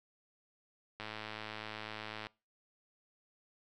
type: click train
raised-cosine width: 0.3 ms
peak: -26 dBFS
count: 138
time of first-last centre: 1-2.269 s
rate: 108 Hz
effects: noise-tail reverb RT60 0.3 s tail -24 dB re dry